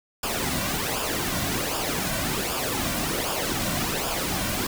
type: noise with flanger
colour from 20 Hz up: pink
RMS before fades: -27 dBFS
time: 0.23-4.67 s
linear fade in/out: 5 ms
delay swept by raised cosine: 0.49 to 2.39 ms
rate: 1.3 Hz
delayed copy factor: -0.65
effects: none